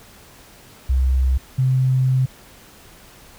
sine tone pair in turn, 65 / 130 Hz, C2 / C3, -11 / -11 cents, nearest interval octave, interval 1200 cents, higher second, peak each -14 / -14 dBFS, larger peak neither, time 0.89-1.38 / 1.58-2.26 s, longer second, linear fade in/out 10 ms, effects pink hiss -46 dBFS RMS until 3.38 s

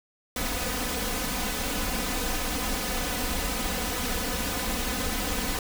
pink noise with comb filter, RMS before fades -29 dBFS, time 0.36-5.59 s, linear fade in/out 2 ms, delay 4 ms, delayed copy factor +0.95, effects none

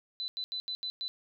sine tone bursts at uneven times, 4005 Hz, B7, 23 cents sharp, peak -33 dBFS, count 6, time 0.2-0.28 / 0.37-0.44 / 0.52-0.6 / 0.68-0.75 / 0.83-0.9 / 1.01-1.08 s, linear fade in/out 0 ms, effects none

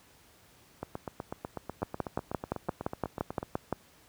two click trains, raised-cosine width 1 ms, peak -21 / -15 dBFS, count 22 / 12, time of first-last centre 0.83-3.429 / 1.83-3.727 s, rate 8.08 / 5.8 Hz, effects pink hiss -60 dBFS RMS until 4.08 s + high-pass 60 Hz 12 dB/octave

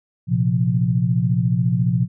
sine chord, Bb suspended second, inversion none, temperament equal, 116.54 / 130.81 / 174.61 Hz, Bb2 / C3 / F3, 0 / 0 / 0 cents, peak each -20 dBFS, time 0.27-2.08 s, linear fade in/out 50 ms, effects none

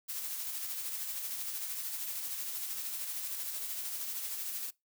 blue noise with tremolo, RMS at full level -37 dBFS, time 0.08-4.71 s, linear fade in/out 20 ms, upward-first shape sine, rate 13 Hz, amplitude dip 35%, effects noise-tail reverb RT60 0.2 s tail -23 dB re dry

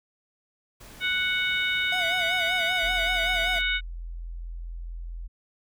pink noise, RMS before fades -47 dBFS, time 0.8-3.62 s, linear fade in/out 10 ms
harmonic tone, 740 Hz, F#5, in tune, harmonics 2 / 3 / 4 / 5, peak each -28 / -27 / -32 / -30 dBFS, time 1-3.81 s, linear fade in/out 50 ms
square tone with vibrato, 700 Hz, F5, 4 cents sharp, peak -31 dBFS, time 1.92-3.59 s, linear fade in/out 5 ms, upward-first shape sine, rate 5.2 Hz, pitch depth 95 cents each way
sine tone, 42.27 Hz, E1, 44 cents sharp, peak -33 dBFS, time 2.82-5.28 s, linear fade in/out 20 ms
effects none

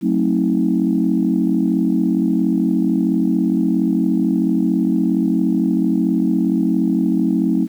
sine chord, F# diminished seventh, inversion none, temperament just, 185 / 222 / 266.4 / 319.7 Hz, F#3 / A3 / C4 / Eb4, 0 / +16 / +31 / +47 cents, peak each -19 dBFS, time 0.01-7.68 s, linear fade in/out 50 ms, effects tanh soft clip ceiling -5 dBFS + 8-bit

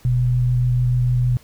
sine tone pair together, 43.38 / 123.47 Hz, F1 / B2, -11 / 0 cents, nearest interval octave + tritone, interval 1811 cents, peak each -25 / -15 dBFS, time 0.05-1.37 s, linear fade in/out 0 ms, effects pink hiss -51 dBFS RMS until 1.43 s

